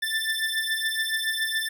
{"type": "beating tone pair", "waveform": "25% pulse", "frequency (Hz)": [1768, 1775.1], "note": ["A6", "A6"], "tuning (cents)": [8, 15], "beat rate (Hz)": 7.1, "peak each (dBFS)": -24, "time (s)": [0.02, 1.69], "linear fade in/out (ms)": 10, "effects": []}